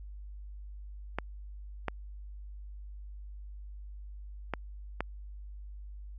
clicks, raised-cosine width 0.5 ms, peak -16 dBFS, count 4, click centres 1.186 / 1.883 / 4.537 / 5.006 s, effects added 50 Hz sine -42 dBFS peak until 6.18 s

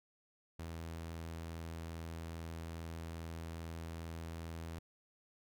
sawtooth tone, 82.41 Hz, E2, in tune, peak -39 dBFS, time 0.59-4.79 s, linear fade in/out 5 ms, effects none

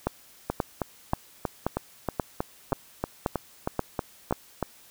two click trains, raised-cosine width 1 ms, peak -10 / -12 dBFS, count 9 / 14, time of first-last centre 0.07-4.325 / 0.5-4.627 s, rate 1.88 / 3.15 Hz, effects white hiss -54 dBFS RMS until 4.9 s

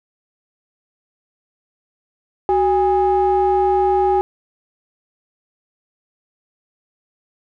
triangle ring-modulated tone, 220 Hz, A3, in tune, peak -8 dBFS, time 2.49-4.21 s, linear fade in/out 0 ms, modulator 596 Hz, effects none

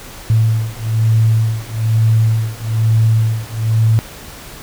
sine beating tone pair, 110.9 / 112 Hz, A2 / A2, +14 / +31 cents, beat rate 1.1 Hz, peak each -14 dBFS, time 0.3-3.99 s, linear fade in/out 0 ms, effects pink hiss -34 dBFS RMS until 4.62 s

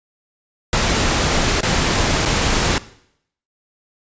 pink noise with dropouts, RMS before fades -17 dBFS, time 0.73-2.78 s, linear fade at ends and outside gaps 1 ms, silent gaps 1.607-1.631 / 2.252-2.258 s, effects noise-tail reverb RT60 0.7 s tail -18 dB re dry + resampled to 16000 Hz

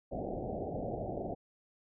white low-pass noise, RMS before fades -38 dBFS, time 0.11-1.35 s, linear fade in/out 20 ms, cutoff 760 Hz, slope 96 dB/octave, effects none

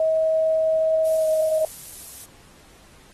sine tone with pitch glide, 638 to 630.7 Hz, D#5 to D#5, +43 to +23 cents, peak -17 dBFS, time 0-1.65 s, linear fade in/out 2 ms, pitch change -20 cents, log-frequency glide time 1.19-1.26 s
violet noise, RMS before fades -35 dBFS, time 1.04-2.26 s, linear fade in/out 20 ms
effects pink hiss -52 dBFS RMS until 3.13 s + AAC 32 kbps

